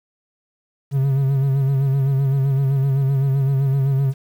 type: tone with vibrato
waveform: triangle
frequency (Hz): 136.3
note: C#3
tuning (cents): -29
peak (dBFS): -13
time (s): 0.91-4.14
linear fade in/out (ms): 50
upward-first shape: sine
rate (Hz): 7.8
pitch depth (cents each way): 47
effects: 8-bit